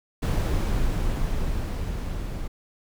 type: noise with level ramp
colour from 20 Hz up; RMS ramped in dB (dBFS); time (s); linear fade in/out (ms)
brown; -21 to -31; 0.22-2.48; 10
effects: none